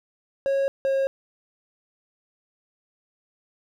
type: tone pair in turn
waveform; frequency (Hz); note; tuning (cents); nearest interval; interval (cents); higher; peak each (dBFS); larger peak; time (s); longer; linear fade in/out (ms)
triangle; 548 / 540.8; C#5 / C#5; -20 / -43; unison; 23; first; -18; neither; 0.46-0.68 / 0.85-1.07; neither; 0
effects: none